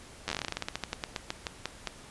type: slowing click train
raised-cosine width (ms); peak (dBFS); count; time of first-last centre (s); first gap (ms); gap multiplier
0.2; -14; 24; 0.28-1.873; 10; 1.15
effects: pink hiss -50 dBFS RMS until 2.1 s + resampled to 24000 Hz